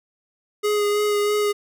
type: tone with vibrato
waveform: square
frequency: 415.3 Hz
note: G#4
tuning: in tune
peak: -19 dBFS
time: 0.63-1.53 s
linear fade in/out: 20 ms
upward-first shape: sine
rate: 3.1 Hz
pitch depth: 16 cents each way
effects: none